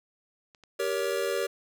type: clicks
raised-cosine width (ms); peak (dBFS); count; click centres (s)
0.2; -35; 4; 0.548 / 0.637 / 0.831 / 1.003
type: chord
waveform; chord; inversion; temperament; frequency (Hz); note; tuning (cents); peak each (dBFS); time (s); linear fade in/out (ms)
square; G diminished; none; just; 392 / 470.4 / 564.5; G4 / Bb4 / Db5; 0 / +16 / +31; -32; 0.79-1.47; 10
effects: none